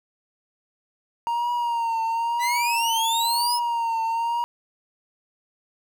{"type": "tone with vibrato", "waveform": "triangle", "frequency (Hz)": 932.3, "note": "A#5", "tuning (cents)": 0, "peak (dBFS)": -20, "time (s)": [1.27, 4.44], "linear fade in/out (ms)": 0, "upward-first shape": "triangle", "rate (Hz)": 1, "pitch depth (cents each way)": 61}
{"type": "exponential sweep", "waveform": "sawtooth", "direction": "up", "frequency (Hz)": [1946, 5300], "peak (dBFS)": -21, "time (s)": [2.39, 3.6], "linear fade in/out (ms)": 50}
{"effects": ["9-bit"]}